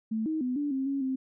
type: tone with pitch steps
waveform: sine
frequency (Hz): 220.6 / 315 / 251.5 / 290.6 / 266.7 / 276.2 / 262.7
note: A3 / D#4 / B3 / D4 / C4 / C#4 / C4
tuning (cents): +5 / +21 / +32 / -18 / +33 / -6 / +7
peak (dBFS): -27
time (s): 0.11-1.16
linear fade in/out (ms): 10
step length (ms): 150
effects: none